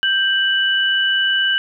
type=tone pair together; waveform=sine; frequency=1570.1 / 2964 Hz; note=G6 / F#7; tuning=+2 / +2 cents; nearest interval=major seventh; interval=1100 cents; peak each=-17 dBFS; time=0.03-1.58 s; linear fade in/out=0 ms; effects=none